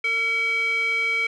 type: tone with band-pass filter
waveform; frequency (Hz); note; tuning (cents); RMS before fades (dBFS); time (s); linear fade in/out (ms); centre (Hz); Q
square; 454.7; A#4; -43; -23; 0.04-1.27; 5; 2300; 6.7
effects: none

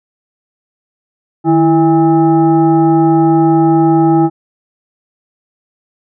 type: tone with frequency modulation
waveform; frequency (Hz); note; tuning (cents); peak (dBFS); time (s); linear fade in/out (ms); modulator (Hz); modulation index
sine; 329.6; E4; 0; -6; 1.44-4.3; 50; 484; 0.89
effects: none

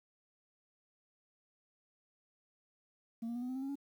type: tone with pitch steps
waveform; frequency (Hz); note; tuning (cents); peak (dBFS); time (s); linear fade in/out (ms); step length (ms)
sine; 229.1 / 235.8 / 242.7 / 249.8 / 257.2 / 264.7 / 272.4 / 280.4; A#3 / A#3 / B3 / B3 / C4 / C4 / C#4 / C#4; -30 / +20 / -30 / +20 / -30 / +20 / -30 / +20; -34; 3.22-3.756; 10; 67
effects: tanh soft clip ceiling -36 dBFS + 11-bit

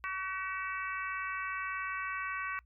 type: harmonic tone with a mistuned harmonic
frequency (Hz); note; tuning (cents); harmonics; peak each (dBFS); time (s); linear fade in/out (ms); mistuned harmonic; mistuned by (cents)
378.2; F#4; +38; 3 / 4 / 5 / 6 / 7; -38 / -40 / -42 / -44 / -45; 0.04-2.59; 0; 5; +24
effects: noise-tail reverb RT60 0.1 s tail -24 dB re dry + added 60 Hz sine -60 dBFS peak until 2.65 s

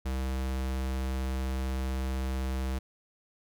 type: tone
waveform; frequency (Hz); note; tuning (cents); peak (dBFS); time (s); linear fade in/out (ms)
square; 65.41; C2; 0; -30; 0.05-2.79; 10
effects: none

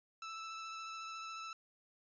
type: tone with vibrato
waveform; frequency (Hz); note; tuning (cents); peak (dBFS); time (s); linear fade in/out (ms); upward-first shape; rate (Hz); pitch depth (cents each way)
sawtooth; 1318.5; E6; 0; -40; 0.22-1.53; 2; triangle; 14; 15
effects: resampled to 16000 Hz

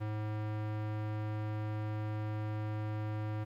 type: tone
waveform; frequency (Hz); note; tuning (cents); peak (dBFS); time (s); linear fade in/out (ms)
square; 106.9; A2; -49; -35; 0-3.45; 20
effects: low-pass 2000 Hz 12 dB/octave + 11-bit

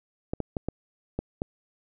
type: clicks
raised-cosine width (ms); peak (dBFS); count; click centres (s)
2; -15; 6; 0.335 / 0.403 / 0.568 / 0.686 / 1.19 / 1.419
effects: none

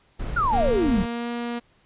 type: noise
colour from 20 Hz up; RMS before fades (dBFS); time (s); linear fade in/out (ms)
brown; -28; 0.19-1.06; 10
type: exponential sweep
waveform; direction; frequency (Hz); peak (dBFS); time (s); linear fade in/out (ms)
sine; down; 1480 to 174.61; -19; 0.36-1.03; 10
type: tone with pitch glide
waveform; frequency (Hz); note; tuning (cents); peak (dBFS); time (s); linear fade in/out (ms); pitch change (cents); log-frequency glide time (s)
sawtooth; 233.4 to 237.8; A#3 to A#3; +2 to +35; -23; 0.52-1.6; 20; +33; 0.99-1.29
effects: pink hiss -61 dBFS RMS until 1.85 s + resampled to 8000 Hz

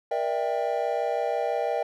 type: chord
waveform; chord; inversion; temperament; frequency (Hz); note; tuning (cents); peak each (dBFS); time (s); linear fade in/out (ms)
triangle; E half-diminished seventh; second; just; 474.7 / 593.3 / 659.3 / 791.1; Bb4 / D5 / E5 / G5; +31 / +18 / 0 / +16; -28; 0.11-1.83; 5
effects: none

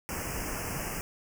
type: band-stop noise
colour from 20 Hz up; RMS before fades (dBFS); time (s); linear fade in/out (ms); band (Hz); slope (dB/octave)
pink; -35; 0.09-1.01; 0; 2900 to 5000; 96
effects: none

